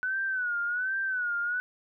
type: tone with vibrato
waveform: sine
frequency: 1487 Hz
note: F#6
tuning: 8 cents sharp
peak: -27 dBFS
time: 0.03-1.6 s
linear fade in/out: 0 ms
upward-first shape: sine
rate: 1.3 Hz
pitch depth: 100 cents each way
effects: none